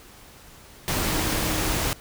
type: tone in noise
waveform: sine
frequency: 312.7 Hz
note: D#4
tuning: 9 cents sharp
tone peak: -33 dBFS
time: 1.04-1.78 s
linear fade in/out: 0 ms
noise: pink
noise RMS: -25 dBFS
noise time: 0.88-1.93 s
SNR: -11 dB
effects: pink hiss -48 dBFS RMS until 2 s